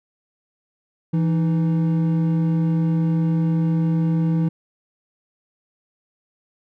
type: tone pair together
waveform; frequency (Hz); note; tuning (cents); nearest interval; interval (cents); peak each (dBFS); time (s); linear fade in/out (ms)
triangle; 165 / 311.1; E3 / D#4; +2 / 0; major seventh; 1098; -15 / -25; 1.13-4.49; 10
effects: none